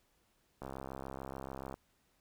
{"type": "click train", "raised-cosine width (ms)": 1, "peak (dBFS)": -29, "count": 76, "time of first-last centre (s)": [0.62, 1.741], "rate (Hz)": 66.9, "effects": ["pink hiss -74 dBFS RMS until 2.2 s"]}